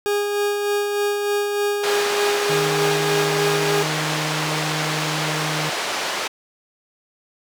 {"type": "tone with tremolo", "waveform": "40% pulse", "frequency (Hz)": 410, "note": "G#4", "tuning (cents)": -22, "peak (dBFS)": -17, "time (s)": [0.06, 3.83], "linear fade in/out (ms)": 0, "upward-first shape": "sine", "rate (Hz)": 3.3, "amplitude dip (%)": 35}
{"type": "band-pass noise", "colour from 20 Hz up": "pink", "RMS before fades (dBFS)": -25, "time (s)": [1.83, 6.28], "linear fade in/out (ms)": 10, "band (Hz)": [560, 5900], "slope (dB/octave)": 12}
{"type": "tone", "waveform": "sawtooth", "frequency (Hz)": 154.3, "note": "D#3", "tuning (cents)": -14, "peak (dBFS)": -21, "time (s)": [2.49, 5.7], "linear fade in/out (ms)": 10}
{"effects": []}